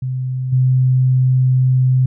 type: tone with level steps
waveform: sine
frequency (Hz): 128.8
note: C3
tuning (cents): -27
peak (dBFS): -18 / -10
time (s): 0.02-2.06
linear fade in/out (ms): 5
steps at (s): 0.52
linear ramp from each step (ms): 10
effects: none